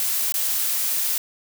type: noise with dropouts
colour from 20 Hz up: blue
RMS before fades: -23 dBFS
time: 0-1.18 s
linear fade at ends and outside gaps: 1 ms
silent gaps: 0.322-0.341 s
effects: none